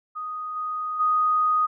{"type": "tone with level steps", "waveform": "sine", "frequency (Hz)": 1244.5, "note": "D#6", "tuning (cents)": 0, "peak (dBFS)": [-29, -26, -18], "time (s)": [0.15, 1.67], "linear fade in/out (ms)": 20, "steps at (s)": [0.55, 0.99], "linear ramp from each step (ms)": 20, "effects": []}